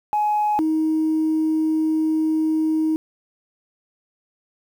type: tone pair in turn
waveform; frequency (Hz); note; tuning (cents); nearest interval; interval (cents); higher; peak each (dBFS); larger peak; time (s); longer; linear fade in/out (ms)
sine; 841 / 315; G#5 / D#4; +22 / +21; octave + perfect fourth; 1701; first; -16; neither; 0.13-0.59 / 0.59-2.96; second; 0
effects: tanh soft clip ceiling -13 dBFS + 8-bit